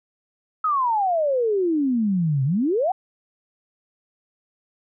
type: exponential two-way sweep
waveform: sine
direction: down then up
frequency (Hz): 1300 to 128.6 to 790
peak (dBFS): -18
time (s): 0.64-2.92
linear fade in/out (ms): 5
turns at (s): 2.44
effects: none